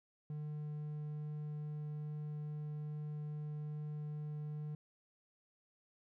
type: tone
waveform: triangle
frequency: 150.2 Hz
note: D3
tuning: 39 cents sharp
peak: -38 dBFS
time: 0.3-4.75 s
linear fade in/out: 2 ms
effects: none